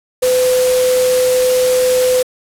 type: tone in noise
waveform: sine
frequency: 506 Hz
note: B4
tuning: 42 cents sharp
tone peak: -10 dBFS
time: 0.22-2.23 s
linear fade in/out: 10 ms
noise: white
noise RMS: -21 dBFS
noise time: 0.22-2.23 s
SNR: +8 dB
effects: low-pass 12000 Hz 12 dB/octave